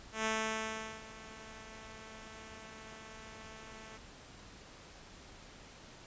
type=tone with ADSR envelope; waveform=5% pulse; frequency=220 Hz; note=A3; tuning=in tune; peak=-20 dBFS; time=0.12-3.98 s; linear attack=130 ms; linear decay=760 ms; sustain=-19 dB; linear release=12 ms; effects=pink hiss -54 dBFS RMS until 6.06 s + resampled to 16000 Hz